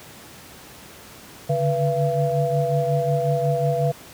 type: tone cluster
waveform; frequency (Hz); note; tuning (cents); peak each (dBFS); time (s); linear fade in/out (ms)
sine; 142.1 / 147.6 / 489.6 / 677; C#3 / D3 / B4 / E5; +43 / +9 / -15 / +46; -23 / -26 / -24 / -23; 1.49-3.92; 10
effects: pink hiss -43 dBFS RMS until 4.13 s + high-pass 80 Hz 12 dB/octave